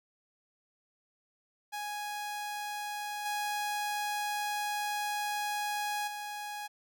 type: tone with level steps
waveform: sawtooth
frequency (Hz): 830.6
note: G#5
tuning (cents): 0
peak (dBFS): -32 / -28 / -34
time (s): 1.72-6.68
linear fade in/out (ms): 20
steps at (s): 3.25 / 6.07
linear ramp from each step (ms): 10
effects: none